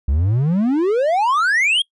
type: exponential sweep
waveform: triangle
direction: up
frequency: 64 to 3322 Hz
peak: -12 dBFS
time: 0.08-1.82 s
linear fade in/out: 5 ms
effects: noise-tail reverb RT60 0.1 s tail -24 dB re dry + resampled to 24000 Hz